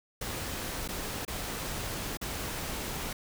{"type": "noise with dropouts", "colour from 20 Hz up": "pink", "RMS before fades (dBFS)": -36, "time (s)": [0.21, 3.13], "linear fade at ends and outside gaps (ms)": 5, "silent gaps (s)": [[0.878, 0.887], [1.251, 1.278], [2.172, 2.213]], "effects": []}